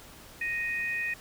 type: tone pair together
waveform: sine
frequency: 1866.1 / 2491 Hz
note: A#6 / D#7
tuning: +1 / +1 cents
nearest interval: perfect fourth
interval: 500 cents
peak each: -31 / -32 dBFS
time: 0.41-1.14 s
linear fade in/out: 5 ms
effects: pink hiss -50 dBFS RMS until 1.2 s